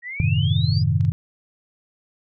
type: exponential sweep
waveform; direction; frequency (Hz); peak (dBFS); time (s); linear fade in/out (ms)
sine; up; 1872 to 5050; -29; 0.02-0.84; 50
type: chord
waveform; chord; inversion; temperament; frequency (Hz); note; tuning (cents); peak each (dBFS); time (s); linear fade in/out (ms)
sine; F# diminished seventh; none; equal with one note detuned; 92.5 / 108.36 / 130.81 / 155.56; F#2 / A2 / C3 / Eb3; 0 / -26 / 0 / 0; -22; 0.2-1.12; 0
type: clicks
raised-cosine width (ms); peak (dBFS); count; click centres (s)
0.2; -27; 2; 1.009 / 1.05
effects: none